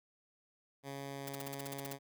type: tone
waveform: 10% pulse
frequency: 138.59 Hz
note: C#3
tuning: in tune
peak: -34 dBFS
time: 0.83-1.99 s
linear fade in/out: 50 ms
type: noise bursts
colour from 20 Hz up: white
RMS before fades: -44 dBFS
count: 11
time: 1.27-1.93 s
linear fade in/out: 5 ms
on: 20 ms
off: 44 ms
effects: none

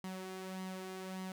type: tone with flanger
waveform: sawtooth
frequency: 187.5 Hz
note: F#3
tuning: 23 cents sharp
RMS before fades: -44 dBFS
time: 0.04-1.32 s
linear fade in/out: 2 ms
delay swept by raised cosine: 0.98 to 2.88 ms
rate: 1.7 Hz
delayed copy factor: +0.5
effects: none

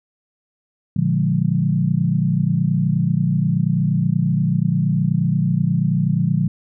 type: chord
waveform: sine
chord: Bb dominant seventh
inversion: none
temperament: equal with one note detuned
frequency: 116.54 / 146.83 / 175.22 / 207.7 Hz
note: Bb2 / D3 / F3 / Ab3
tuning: 0 / 0 / +6 / 0 cents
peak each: -23 / -19 / -19 / -25 dBFS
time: 0.96-6.48 s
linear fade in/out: 5 ms
effects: none

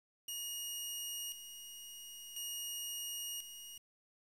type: tone with tremolo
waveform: 15% pulse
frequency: 2871 Hz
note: F7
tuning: 47 cents sharp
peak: -33 dBFS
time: 0.28-3.78 s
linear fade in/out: 5 ms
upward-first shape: square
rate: 0.48 Hz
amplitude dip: 65%
effects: 10-bit

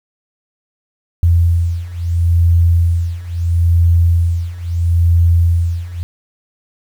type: beating tone pair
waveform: sine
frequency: 84.6 / 85.35 Hz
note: E2 / F2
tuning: +45 / -39 cents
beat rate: 0.75 Hz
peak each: -14 / -12 dBFS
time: 1.23-6.03 s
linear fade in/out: 0 ms
effects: 7-bit

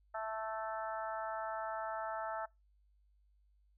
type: harmonic tone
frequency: 220 Hz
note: A3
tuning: in tune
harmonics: 3 / 4 / 5 / 6 / 7 / 8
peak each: -41 / -42 / -52 / -43 / -51 / -52 dBFS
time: 0.14-2.46 s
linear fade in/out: 10 ms
effects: noise-tail reverb RT60 0.2 s tail -24 dB re dry + added 50 Hz sine -67 dBFS peak until 3.77 s

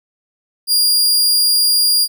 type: tone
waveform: sawtooth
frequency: 4822 Hz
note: D8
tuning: 45 cents sharp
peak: -8 dBFS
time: 0.67-2.08 s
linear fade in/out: 50 ms
effects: none

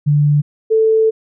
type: tone pair in turn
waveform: sine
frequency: 146.83 / 441.8 Hz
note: D3 / A4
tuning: 0 / +7 cents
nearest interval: octave + perfect fifth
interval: 1907 cents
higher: second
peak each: -9 / -9 dBFS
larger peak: neither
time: 0.06-0.42 / 0.7-1.11 s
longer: second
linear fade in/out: 20 ms
effects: none

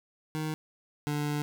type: tone pair in turn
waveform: 25% pulse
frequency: 155.56 / 147.51 Hz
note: D#3 / D3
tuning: 0 / +8 cents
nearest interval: minor second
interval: 92 cents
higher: first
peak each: -27 / -25 dBFS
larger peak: second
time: 0.35-0.54 / 1.07-1.42 s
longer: second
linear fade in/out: 0 ms
effects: none

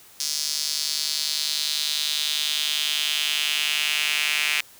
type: tone with high-pass filter sweep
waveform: sawtooth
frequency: 150 Hz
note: D3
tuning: 37 cents sharp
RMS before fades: -25 dBFS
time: 0.2-4.61 s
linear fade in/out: 2 ms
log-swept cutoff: 5300 to 2400 Hz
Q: 3.1
effects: white hiss -50 dBFS RMS until 4.79 s

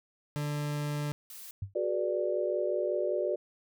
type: tone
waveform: 40% pulse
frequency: 147.3 Hz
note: D3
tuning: 6 cents sharp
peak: -30 dBFS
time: 0.36-1.12 s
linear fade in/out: 0 ms
type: noise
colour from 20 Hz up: blue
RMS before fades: -46 dBFS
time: 1.3-1.51 s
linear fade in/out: 2 ms
type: tone with exponential decay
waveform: sine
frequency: 98 Hz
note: G2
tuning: in tune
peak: -29 dBFS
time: 1.62-1.74 s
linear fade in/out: 5 ms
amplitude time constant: 26 ms
type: chord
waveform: sine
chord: G# half-diminished seventh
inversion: third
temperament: equal with one note detuned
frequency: 370 / 415.3 / 484.6 / 587.3 Hz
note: F#4 / G#4 / B4 / D5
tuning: 0 / 0 / -33 / 0 cents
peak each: -32 / -37 / -35 / -31 dBFS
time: 1.75-3.36 s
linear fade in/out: 10 ms
effects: none

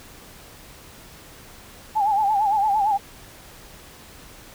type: tone with vibrato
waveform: sine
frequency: 829 Hz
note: G#5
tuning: 3 cents flat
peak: -17 dBFS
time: 1.95-2.98 s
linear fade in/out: 20 ms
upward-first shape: sine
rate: 8.8 Hz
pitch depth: 98 cents each way
effects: pink hiss -45 dBFS RMS until 4.54 s

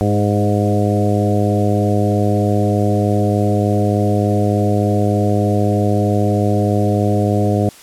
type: harmonic tone with a mistuned harmonic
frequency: 103.3 Hz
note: G#2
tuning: 9 cents flat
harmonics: 1 / 2 / 3 / 4 / 5 / 6 / 7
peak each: -16 / -19 / -21 / -22 / -23 / -24 / -24 dBFS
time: 0.01-7.69 s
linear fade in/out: 0 ms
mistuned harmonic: 4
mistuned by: -15 cents
effects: white hiss -41 dBFS RMS until 7.82 s + low-pass 11000 Hz 12 dB/octave

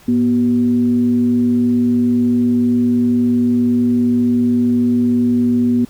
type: tone with frequency modulation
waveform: sine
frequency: 242.6 Hz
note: B3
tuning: 31 cents flat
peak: -11 dBFS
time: 0.08-5.85 s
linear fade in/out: 5 ms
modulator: 138 Hz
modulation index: 0.34
effects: pink hiss -46 dBFS RMS until 5.89 s

